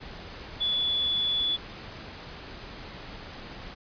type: tone in noise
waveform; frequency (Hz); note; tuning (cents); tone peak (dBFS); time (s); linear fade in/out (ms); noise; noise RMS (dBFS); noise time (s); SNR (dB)
sine; 3434; A7; -43; -24; 0.6-1.57; 20; pink; -42; 0-3.75; +15
effects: resampled to 11025 Hz